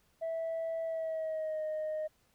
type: tone with pitch glide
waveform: sine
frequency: 655 to 619.7 Hz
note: E5 to D#5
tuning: -11 to -7 cents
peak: -31 dBFS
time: 0.21-2.08 s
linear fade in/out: 20 ms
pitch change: -96 cents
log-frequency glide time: 0.84-1.63 s
effects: tanh soft clip ceiling -31 dBFS + pink hiss -71 dBFS RMS until 2.34 s